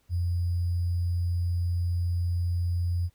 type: tone with sample-and-hold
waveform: sine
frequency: 87.31 Hz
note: F2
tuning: in tune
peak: -24 dBFS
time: 0.09-3.1 s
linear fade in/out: 50 ms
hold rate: 4900 Hz
effects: pink hiss -69 dBFS RMS until 3.14 s